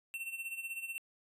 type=tone with tremolo; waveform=square; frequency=2700 Hz; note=E7; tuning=41 cents sharp; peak=-37 dBFS; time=0.14-0.98 s; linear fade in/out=0 ms; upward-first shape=sine; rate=16 Hz; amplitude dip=70%; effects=resampled to 32000 Hz